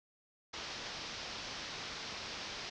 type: low-pass noise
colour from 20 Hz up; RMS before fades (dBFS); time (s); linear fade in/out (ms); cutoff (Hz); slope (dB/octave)
white; -44; 0.53-2.7; 10; 5700; 48
effects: none